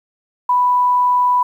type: tone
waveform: sine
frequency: 989 Hz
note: B5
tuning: 2 cents sharp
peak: -11 dBFS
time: 0.49-1.43 s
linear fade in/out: 5 ms
effects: 8-bit